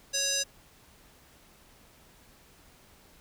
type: tone with band-pass filter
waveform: square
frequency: 554.4 Hz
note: C#5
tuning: in tune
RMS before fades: -29 dBFS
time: 0.13-0.44 s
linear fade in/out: 20 ms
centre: 5900 Hz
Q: 2.6
effects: pink hiss -58 dBFS RMS until 3.2 s